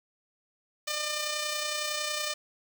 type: tone with amplitude modulation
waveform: 5% pulse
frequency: 601 Hz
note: D5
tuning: 40 cents sharp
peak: -17 dBFS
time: 0.87-2.34 s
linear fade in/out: 10 ms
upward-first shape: sine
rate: 30.8 Hz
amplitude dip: 35%
effects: none